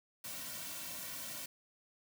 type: noise with comb filter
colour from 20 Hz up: white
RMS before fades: -44 dBFS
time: 0.24-1.46 s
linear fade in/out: 5 ms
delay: 2.4 ms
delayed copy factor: -1
effects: none